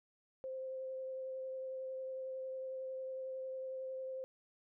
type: tone with vibrato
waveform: sine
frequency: 523.3 Hz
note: C5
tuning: in tune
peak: -40 dBFS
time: 0.44-4.24 s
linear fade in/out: 0 ms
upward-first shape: triangle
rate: 11 Hz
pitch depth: 13 cents each way
effects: none